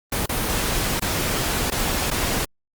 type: noise with dropouts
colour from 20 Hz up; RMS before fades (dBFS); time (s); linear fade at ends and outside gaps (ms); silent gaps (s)
pink; -23; 0.12-2.45; 5; 0.26-0.292 / 0.997-1.019 / 1.703-1.718 / 2.104-2.112
effects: Opus 32 kbps